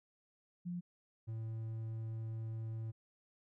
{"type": "tone pair in turn", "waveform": ["sine", "triangle"], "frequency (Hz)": [176.1, 111.89], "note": ["F3", "A2"], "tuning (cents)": [15, 29], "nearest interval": "minor sixth", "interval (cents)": 786, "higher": "first", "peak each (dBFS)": [-38, -37], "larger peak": "second", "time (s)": [[0.65, 0.81], [1.27, 2.92]], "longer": "second", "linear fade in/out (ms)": 20, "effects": []}